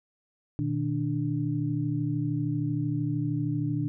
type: tone cluster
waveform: sine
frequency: 121 / 154 / 294 Hz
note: B2 / D#3 / D4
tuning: -35 / -17 / +2 cents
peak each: -30 dBFS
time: 0.59-3.88 s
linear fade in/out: 0 ms
effects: none